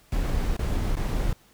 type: noise with dropouts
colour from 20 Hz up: brown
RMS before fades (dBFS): -25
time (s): 0.12-1.33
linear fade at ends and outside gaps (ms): 2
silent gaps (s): 0.567-0.592 / 0.955-0.967
effects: pink hiss -58 dBFS RMS until 1.53 s